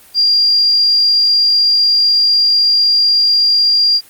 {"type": "tone", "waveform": "sine", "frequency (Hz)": 4784, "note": "D8", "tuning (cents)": 31, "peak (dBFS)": -8, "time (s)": [0.14, 4.01], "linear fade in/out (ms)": 50, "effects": ["white hiss -43 dBFS RMS until 4.09 s", "Opus 32 kbps"]}